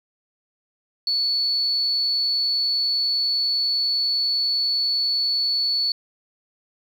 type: tone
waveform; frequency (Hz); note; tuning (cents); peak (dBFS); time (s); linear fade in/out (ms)
sine; 4435; C#8; 0; -19; 1.07-5.92; 2
effects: 8-bit